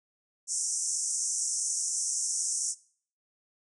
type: band-pass noise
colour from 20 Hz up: pink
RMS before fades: -31 dBFS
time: 0.47-2.75 s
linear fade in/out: 50 ms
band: 5600 to 9400 Hz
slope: 96 dB/octave
effects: noise-tail reverb RT60 0.5 s tail -20 dB re dry